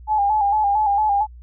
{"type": "tone with vibrato", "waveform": "sine", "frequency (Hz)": 830.6, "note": "G#5", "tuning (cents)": 0, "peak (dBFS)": -15, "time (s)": [0.07, 1.27], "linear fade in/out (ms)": 50, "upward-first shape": "square", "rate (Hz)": 4.4, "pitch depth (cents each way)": 55, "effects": ["added 60 Hz sine -38 dBFS peak until 1.42 s"]}